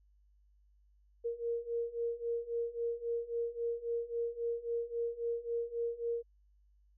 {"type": "beating tone pair", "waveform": "sine", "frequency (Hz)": [466.2, 469.9], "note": ["A#4", "A#4"], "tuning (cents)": [0, 14], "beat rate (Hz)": 3.7, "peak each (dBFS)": [-38, -36], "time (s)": [1.24, 6.23], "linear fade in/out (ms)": 20, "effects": ["added 50 Hz sine -64 dBFS peak until 6.97 s"]}